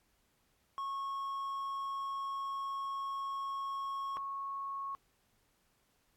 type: tone pair in turn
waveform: triangle / sine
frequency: 1096 / 1100.1 Hz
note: C#6 / C#6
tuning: -20 / -14 cents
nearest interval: unison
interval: 6 cents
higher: second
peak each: -34 / -37 dBFS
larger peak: first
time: 0.78-4.17 / 4.17-4.95 s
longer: first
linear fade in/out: 0 ms
effects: pink hiss -74 dBFS RMS until 6.16 s + AAC 64 kbps